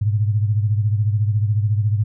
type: beating tone pair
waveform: sine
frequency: 103.83 / 117.83 Hz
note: G#2 / A#2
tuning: 0 / +19 cents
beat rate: 14 Hz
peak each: -16 / -23 dBFS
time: 0.01-2.04 s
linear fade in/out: 10 ms
effects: none